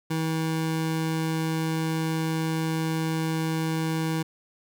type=tone; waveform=25% pulse; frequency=160.5 Hz; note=E3; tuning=46 cents flat; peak=-21 dBFS; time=0.1-4.23 s; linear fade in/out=10 ms; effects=none